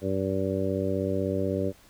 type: harmonic tone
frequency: 96.1 Hz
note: G2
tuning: 34 cents flat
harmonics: 1 / 2 / 3 / 4 / 5 / 6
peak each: -32 / -32 / -32 / -32 / -32 / -32 dBFS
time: 0.01-1.73 s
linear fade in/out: 50 ms
effects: pink hiss -56 dBFS RMS until 1.89 s